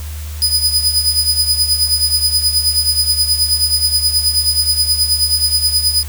sawtooth tone with tremolo, 4978 Hz, D#8, in tune, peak -6 dBFS, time 0.42-6.03 s, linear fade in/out 0 ms, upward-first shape triangle, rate 9.4 Hz, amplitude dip 75%, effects added 76 Hz sine -23 dBFS peak until 6.08 s + white hiss -35 dBFS RMS until 6.08 s

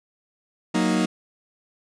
40% pulse chord, D# minor, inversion first, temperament equal, 185 / 233.1 / 311.1 Hz, F#3 / A#3 / D#4, 0 / 0 / 0 cents, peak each -23 dBFS, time 0.74-1.06 s, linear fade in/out 10 ms, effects resampled to 22050 Hz

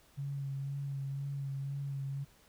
sine tone with vibrato, 138.59 Hz, C#3, in tune, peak -35 dBFS, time 0.17-2.25 s, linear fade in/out 20 ms, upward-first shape sine, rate 2 Hz, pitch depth 23 cents each way, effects pink hiss -64 dBFS RMS until 2.48 s

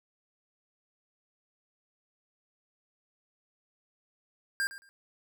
square tone with echo, 1600 Hz, G6, 35 cents sharp, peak -28 dBFS, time 4.6-4.67 s, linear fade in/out 0 ms, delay 110 ms, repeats 2, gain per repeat -15 dB, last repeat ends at 4.89 s, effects none

